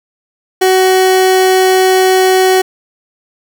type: tone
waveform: 30% pulse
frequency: 374.7 Hz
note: F#4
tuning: 22 cents sharp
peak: -4 dBFS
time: 0.61-2.62 s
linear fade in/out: 10 ms
effects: none